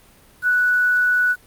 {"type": "tone with quantisation", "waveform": "sine", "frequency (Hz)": 1478, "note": "F#6", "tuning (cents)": -2, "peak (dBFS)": -14, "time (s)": [0.42, 1.36], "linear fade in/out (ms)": 50, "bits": 7, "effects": ["pink hiss -51 dBFS RMS until 1.46 s", "Opus 32 kbps"]}